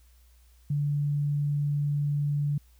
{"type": "tone", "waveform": "sine", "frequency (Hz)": 145.2, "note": "D3", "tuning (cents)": -19, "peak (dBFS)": -24, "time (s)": [0.7, 2.58], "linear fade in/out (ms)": 5, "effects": ["added 60 Hz sine -55 dBFS peak until 2.79 s", "white hiss -66 dBFS RMS until 2.79 s"]}